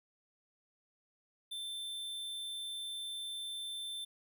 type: tone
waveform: square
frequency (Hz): 3550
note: A7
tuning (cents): +15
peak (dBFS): -40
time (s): 1.51-4.05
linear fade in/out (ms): 10
effects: none